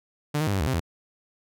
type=tone with pitch steps; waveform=sawtooth; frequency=148.4 / 155.9 / 100.8 / 96.6 / 75 / 131.2 / 83.1 Hz; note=D3 / D#3 / G2 / G2 / D2 / C3 / E2; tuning=+18 / +4 / +49 / -25 / +37 / +5 / +15 cents; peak=-19 dBFS; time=0.34-0.802 s; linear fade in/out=10 ms; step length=66 ms; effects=none